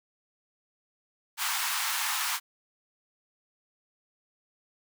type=high-pass noise; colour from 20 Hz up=pink; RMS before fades=-30 dBFS; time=1.37-2.4 s; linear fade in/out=50 ms; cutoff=860 Hz; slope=48 dB/octave; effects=none